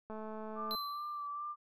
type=click train; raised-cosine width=1 ms; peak=-32 dBFS; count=142; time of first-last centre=0.1-0.75 s; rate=217 Hz
type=tone with vibrato; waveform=sine; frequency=1174.7 Hz; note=D6; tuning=in tune; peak=-38 dBFS; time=0.55-1.56 s; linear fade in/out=50 ms; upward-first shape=sine; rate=2.4 Hz; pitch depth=25 cents each way
type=tone with exponential decay; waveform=square; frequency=4070 Hz; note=C8; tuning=49 cents flat; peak=-35 dBFS; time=0.71-1.27 s; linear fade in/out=0 ms; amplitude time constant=120 ms
effects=none